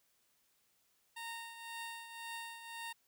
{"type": "tone with tremolo", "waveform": "15% pulse", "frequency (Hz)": 922, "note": "A#5", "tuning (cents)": -19, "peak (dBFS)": -35, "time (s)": [1.16, 2.93], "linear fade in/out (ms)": 10, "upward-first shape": "triangle", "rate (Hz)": 1.9, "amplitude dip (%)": 65, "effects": ["white hiss -75 dBFS RMS until 3.07 s"]}